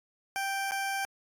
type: tone with dropouts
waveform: 20% pulse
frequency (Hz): 784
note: G5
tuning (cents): 0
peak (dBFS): -25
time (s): 0.36-1.05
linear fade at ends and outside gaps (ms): 0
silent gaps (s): 0.71-0.719
effects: AAC 64 kbps